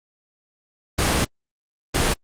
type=noise bursts at uneven times; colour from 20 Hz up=pink; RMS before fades=-19 dBFS; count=2; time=0.98-1.25 / 1.94-2.14 s; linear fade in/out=10 ms; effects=low-pass 10000 Hz 12 dB/octave + Opus 24 kbps